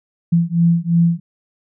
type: beating tone pair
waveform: sine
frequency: 167.8 / 170.7 Hz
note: E3 / F3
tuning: +31 / -39 cents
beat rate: 2.9 Hz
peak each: -15 dBFS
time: 0.32-1.2 s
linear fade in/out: 10 ms
effects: none